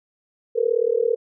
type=tone with amplitude modulation; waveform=sine; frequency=466.2 Hz; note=A#4; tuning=in tune; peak=-13 dBFS; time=0.55-1.16 s; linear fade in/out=20 ms; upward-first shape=sine; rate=37.8 Hz; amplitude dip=100%; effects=none